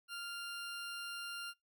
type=tone; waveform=20% pulse; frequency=1396 Hz; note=F6; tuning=1 cent flat; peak=-37 dBFS; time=0.08-1.54 s; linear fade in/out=50 ms; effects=noise-tail reverb RT60 0.2 s tail -26 dB re dry